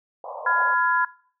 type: band-pass noise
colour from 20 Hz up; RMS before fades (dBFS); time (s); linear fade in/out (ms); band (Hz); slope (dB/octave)
pink; -35; 0.24-0.74; 2; 500 to 1100; 96
type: chord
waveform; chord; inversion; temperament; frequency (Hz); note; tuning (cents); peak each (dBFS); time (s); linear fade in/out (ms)
sine; F diminished; second; just; 1005.8 / 1396.9 / 1676.3; Cb6 / F6 / Ab6; +31 / 0 / +16; -21 / -24 / -23; 0.46-1.05; 5
effects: noise-tail reverb RT60 0.5 s tail -21 dB re dry

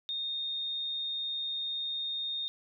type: tone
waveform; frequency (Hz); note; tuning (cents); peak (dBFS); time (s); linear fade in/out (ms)
sine; 3679; A#7; -24; -32; 0.09-2.48; 0
effects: none

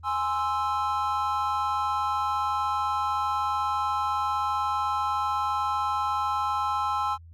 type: chord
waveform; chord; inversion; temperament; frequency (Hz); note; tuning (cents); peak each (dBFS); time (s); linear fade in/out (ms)
triangle; Ab augmented; none; equal; 830.6 / 1046.5 / 1318.5; Ab5 / C6 / E6; 0 / 0 / 0; -27; 0.03-7.18; 50
effects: added 83 Hz sine -45 dBFS peak until 7.33 s + Opus 32 kbps

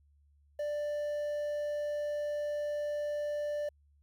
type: tone with quantisation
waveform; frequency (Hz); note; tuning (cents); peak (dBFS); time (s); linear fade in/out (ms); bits
triangle; 590; D5; +8; -30; 0.59-3.69; 5; 10
effects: added 72 Hz sine -63 dBFS peak until 4.02 s

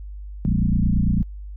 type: tone with frequency modulation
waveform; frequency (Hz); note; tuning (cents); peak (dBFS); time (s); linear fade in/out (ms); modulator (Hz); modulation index
sine; 116.54; A#2; 0; -16; 0.45-1.23; 0; 29; 3.6
effects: added 50 Hz sine -32 dBFS peak until 1.56 s

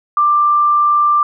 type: tone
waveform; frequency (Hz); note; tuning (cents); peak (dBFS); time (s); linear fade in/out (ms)
sine; 1183; D6; +12; -9; 0.17-1.23; 2
effects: none

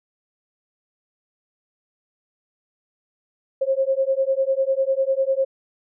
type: beating tone pair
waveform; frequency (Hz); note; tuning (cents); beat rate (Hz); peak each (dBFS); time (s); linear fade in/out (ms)
sine; 531 / 541; C5 / C#5; +25 / -42; 10; -21; 3.61-5.45; 10
effects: none

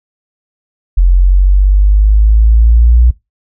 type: exponential sweep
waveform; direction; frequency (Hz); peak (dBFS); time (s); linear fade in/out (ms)
sine; up; 43.65 to 60.3; -3; 0.97-3.11; 10
effects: noise-tail reverb RT60 0.2 s tail -20 dB re dry

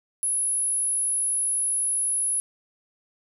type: tone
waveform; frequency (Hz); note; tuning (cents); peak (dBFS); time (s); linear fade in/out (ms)
sine; 10548; E9; 0; -22; 0.23-2.4; 0
effects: none

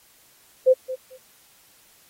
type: tone with echo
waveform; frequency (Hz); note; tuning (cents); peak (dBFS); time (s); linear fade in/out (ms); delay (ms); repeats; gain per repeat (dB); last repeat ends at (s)
sine; 516; C5; -24; -11; 0.66-0.74; 20; 220; 2; -15; 1.18
effects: white hiss -56 dBFS RMS until 2.09 s + AAC 48 kbps

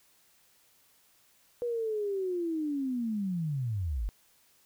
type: linear sweep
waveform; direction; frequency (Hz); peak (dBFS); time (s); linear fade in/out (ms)
sine; down; 486.8 to 43.65; -29; 1.62-4.09; 0
effects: white hiss -65 dBFS RMS until 4.65 s

